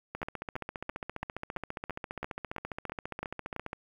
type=two click trains; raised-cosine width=0.5 ms; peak=-20 / -21 dBFS; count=11 / 54; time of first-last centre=0.23-3.563 / 0.15-3.731 s; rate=3 / 14.8 Hz; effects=9-bit